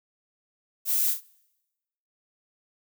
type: noise with echo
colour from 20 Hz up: violet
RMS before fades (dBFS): -25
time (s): 0.85-1.15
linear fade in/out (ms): 50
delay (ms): 32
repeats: 2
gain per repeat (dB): -6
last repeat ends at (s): 1.214
effects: noise-tail reverb RT60 1.0 s tail -25 dB re dry